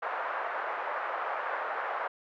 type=band-pass noise; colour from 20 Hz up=white; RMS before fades=-34 dBFS; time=0.02-2.08 s; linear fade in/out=10 ms; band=550 to 1500 Hz; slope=24 dB/octave; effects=none